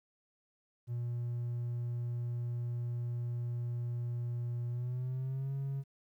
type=tone with pitch glide; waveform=triangle; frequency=120 to 137.05 Hz; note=B2 to C#3; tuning=-49 to -19 cents; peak=-31 dBFS; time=0.87-5.84 s; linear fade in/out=50 ms; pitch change=+230 cents; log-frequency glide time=4.69-5.53 s; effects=tanh soft clip ceiling -28 dBFS + 12-bit